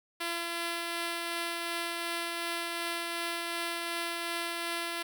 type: tone with tremolo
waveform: 5% pulse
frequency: 339.6 Hz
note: F4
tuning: 48 cents flat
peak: -20 dBFS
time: 0.2-5.03 s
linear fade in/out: 10 ms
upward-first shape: triangle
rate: 2.7 Hz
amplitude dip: 25%
effects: none